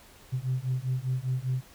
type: beating tone pair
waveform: sine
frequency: 126.2 / 131.2 Hz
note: B2 / C3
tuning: +38 / +5 cents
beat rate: 5 Hz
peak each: -29 dBFS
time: 0.32-1.62 s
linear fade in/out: 20 ms
effects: tanh soft clip ceiling -21 dBFS + pink hiss -54 dBFS RMS until 1.74 s